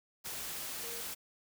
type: tone in noise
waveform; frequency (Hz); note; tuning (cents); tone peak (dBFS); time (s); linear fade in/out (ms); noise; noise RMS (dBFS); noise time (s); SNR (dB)
sine; 466.2; A#4; 0; -48; 0.82-1.02; 20; white; -41; 0.24-1.15; -10
effects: none